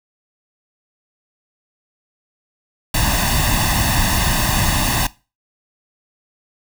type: noise with comb filter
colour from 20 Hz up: pink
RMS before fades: -17 dBFS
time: 2.94-5.07 s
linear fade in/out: 5 ms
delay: 1.1 ms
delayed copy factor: +0.8
effects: noise-tail reverb RT60 0.3 s tail -20 dB re dry